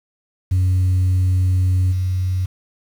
sine tone with level steps, 92.3 Hz, F#2, 4 cents flat, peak -11 / -16 dBFS, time 0.51-2.46 s, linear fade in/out 10 ms, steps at 1.91 s, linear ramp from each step 20 ms, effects tanh soft clip ceiling -12 dBFS + 7-bit

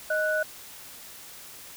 sine tone pair together, 621.8 / 1479 Hz, D#5 / F#6, -1 / -1 cents, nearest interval octave + minor third, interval 1500 cents, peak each -26 dBFS, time 0.1-0.43 s, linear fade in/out 5 ms, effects white hiss -45 dBFS RMS until 1.76 s

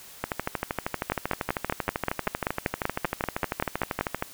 two click trains, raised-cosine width 0.5 ms, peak -11 / -9 dBFS, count 52 / 16, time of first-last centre 0.24-4.224 / 1.12-4.01 s, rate 12.8 / 5.19 Hz, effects white hiss -47 dBFS RMS until 4.33 s

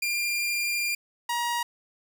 sawtooth tone pair in turn, 2396 / 950.9 Hz, D7 / A#5, +34 / +34 cents, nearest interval octave + major third, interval 1600 cents, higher first, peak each -22 dBFS, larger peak neither, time 0.02-0.95 / 1.29-1.63 s, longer first, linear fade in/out 5 ms, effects none

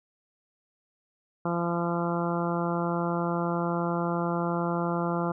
harmonic tone, 171.4 Hz, F3, 32 cents flat, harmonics 1 / 2 / 3 / 4 / 5 / 6 / 7 / 8, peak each -29 / -32 / -34 / -35 / -36 / -37 / -37 / -38 dBFS, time 1.45-5.32 s, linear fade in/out 5 ms, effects none

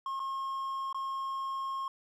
triangle tone with dropouts, 1077 Hz, C6, 50 cents sharp, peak -31 dBFS, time 0.06-1.88 s, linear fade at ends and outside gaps 2 ms, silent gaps 0.195-0.2 / 0.928-0.945 s, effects none

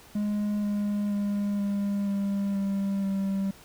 triangle tone with pitch steps, 207.7 / 205.6 / 203.4 / 201.3 / 199.24 / 197.18 / 195.14 Hz, G#3 / G#3 / G#3 / G3 / G3 / G3 / G3, 0 / -17 / -36 / +46 / +28 / +10 / -8 cents, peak -23 dBFS, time 0.15-3.51 s, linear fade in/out 5 ms, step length 480 ms, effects pink hiss -52 dBFS RMS until 3.64 s

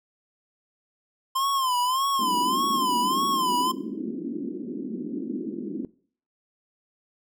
square tone with vibrato, 1041 Hz, C6, 9 cents flat, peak -23 dBFS, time 1.35-3.72 s, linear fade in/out 10 ms, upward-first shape sine, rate 1.7 Hz, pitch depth 110 cents each way
white band-pass noise, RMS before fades -32 dBFS, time 2.19-5.85 s, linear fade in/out 2 ms, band 200 to 350 Hz, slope 48 dB/octave
effects noise-tail reverb RT60 0.5 s tail -20 dB re dry

